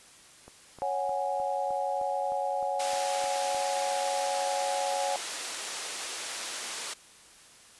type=click train; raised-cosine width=1 ms; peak=-33 dBFS; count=11; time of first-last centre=0.48-3.547 s; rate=3.26 Hz
type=chord; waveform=sine; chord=C# suspended fourth; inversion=none; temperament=equal; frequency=554.4 / 740 / 830.6 Hz; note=C#5 / F#5 / G#5; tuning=0 / 0 / 0 cents; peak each=-32 dBFS; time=0.82-5.16 s; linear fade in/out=0 ms
type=band-pass noise; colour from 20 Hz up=white; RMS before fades=-37 dBFS; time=2.79-6.94 s; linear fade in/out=10 ms; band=410 to 8700 Hz; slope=12 dB/octave
effects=white hiss -54 dBFS RMS until 7.79 s + resampled to 24000 Hz